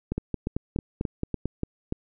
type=two click trains; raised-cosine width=3 ms; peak=-14 / -14 dBFS; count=7 / 7; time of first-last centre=0.18-1.924 / 0.12-1.456 s; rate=3.44 / 4.49 Hz; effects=none